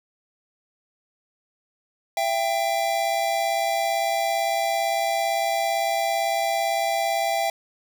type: tone pair together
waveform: square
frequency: 672.2 / 790 Hz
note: E5 / G5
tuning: +34 / +13 cents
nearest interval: minor third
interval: 279 cents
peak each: -25 dBFS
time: 2.17-7.5 s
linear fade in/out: 2 ms
effects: none